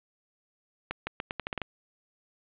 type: accelerating click train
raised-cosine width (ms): 0.3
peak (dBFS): -15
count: 9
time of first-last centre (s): 0.91-1.617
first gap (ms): 160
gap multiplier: 0.82
effects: resampled to 8000 Hz + 7-bit